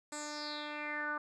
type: tone with low-pass filter sweep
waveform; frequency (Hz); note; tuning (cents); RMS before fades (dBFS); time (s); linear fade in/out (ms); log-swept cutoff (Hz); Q
10% pulse; 297.9; D4; +25; -40; 0.12-1.18; 5; 8400 to 1300; 6
effects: none